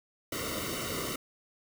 pink noise with comb filter, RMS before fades -35 dBFS, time 0.32-1.16 s, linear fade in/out 5 ms, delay 1.2 ms, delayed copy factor -0.95, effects none

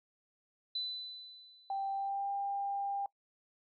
sine tone with exponential decay, 4000 Hz, B7, 21 cents sharp, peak -33 dBFS, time 0.75-2.09 s, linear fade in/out 5 ms, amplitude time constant 290 ms
sine tone with pitch glide, 784 to 797.7 Hz, G5 to G5, 0 to +30 cents, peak -33 dBFS, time 1.7-3.06 s, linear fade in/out 2 ms, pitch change +30 cents, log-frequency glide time 1.92-2.3 s
effects noise-tail reverb RT60 0.1 s tail -22 dB re dry

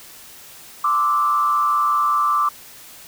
sine tone with frequency modulation, 1174.7 Hz, D6, in tune, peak -15 dBFS, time 0.84-2.49 s, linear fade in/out 5 ms, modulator 125 Hz, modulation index 0.73, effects white hiss -42 dBFS RMS until 3.07 s

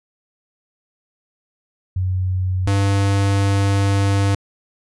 sine / square tone pair in turn, 92.5 / 99.11 Hz, F#2 / G2, 0 / +20 cents, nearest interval minor second, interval 120 cents, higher second, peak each -17 / -15 dBFS, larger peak second, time 1.96-2.67 / 2.67-4.35 s, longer second, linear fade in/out 5 ms, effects resampled to 24000 Hz

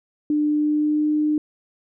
sine tone with pitch glide, 298.9 to 302.4 Hz, D4 to D#4, +31 to -49 cents, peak -17 dBFS, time 0.3-1.38 s, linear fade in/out 2 ms, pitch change +20 cents, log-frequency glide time 0.49-1.1 s, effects none

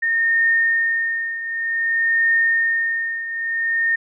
sine tone with tremolo, 1831 Hz, A#6, 32 cents flat, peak -13 dBFS, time 0.02-3.96 s, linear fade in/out 10 ms, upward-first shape triangle, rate 0.54 Hz, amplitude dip 75%, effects none

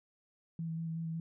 sine tone with vibrato, 163.7 Hz, E3, 12 cents flat, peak -35 dBFS, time 0.59-1.2 s, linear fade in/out 2 ms, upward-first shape square, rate 5.4 Hz, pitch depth 13 cents each way, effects none

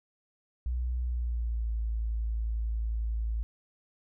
sine tone with pitch glide, 61.3 to 55.57 Hz, B1 to A1, -12 to +18 cents, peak -28 dBFS, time 0.66-3.43 s, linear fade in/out 0 ms, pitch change -170 cents, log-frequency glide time 1.02-1.72 s, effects none

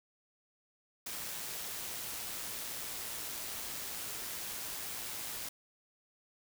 white noise with amplitude modulation, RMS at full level -40 dBFS, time 1.06-5.49 s, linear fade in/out 5 ms, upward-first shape sine, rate 114 Hz, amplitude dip 25%, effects none

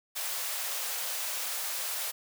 white high-pass noise, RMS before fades -34 dBFS, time 0.15-2.12 s, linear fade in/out 20 ms, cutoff 480 Hz, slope 48 dB/octave, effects none

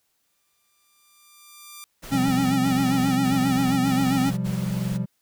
5% pulse tone with exponential growth, 1186 Hz, D6, 17 cents sharp, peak -26 dBFS, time 0.23-1.84 s, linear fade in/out 0 ms, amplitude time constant 350 ms
pink noise bursts, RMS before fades -39 dBFS, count 5, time 2.02-4.98 s, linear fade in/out 20 ms, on 540 ms, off 65 ms
triangle chord, C suspended fourth, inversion none, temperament equal with one note detuned, 127.6 / 174.61 / 196 Hz, C3 / F3 / G3, -43 / 0 / 0 cents, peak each -26 dBFS, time 2.11-5.06 s, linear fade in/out 20 ms
square tone with vibrato, 264.1 Hz, C4, 16 cents sharp, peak -21 dBFS, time 2.11-4.31 s, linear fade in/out 20 ms, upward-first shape sine, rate 7.5 Hz, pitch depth 75 cents each way
effects white hiss -71 dBFS RMS until 5.21 s

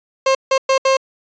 30% pulse tone bursts at uneven times, 533 Hz, C5, 32 cents sharp, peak -9 dBFS, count 4, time 0.26-0.35 / 0.51-0.58 / 0.69-0.78 / 0.85-0.97 s, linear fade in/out 5 ms, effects resampled to 16000 Hz

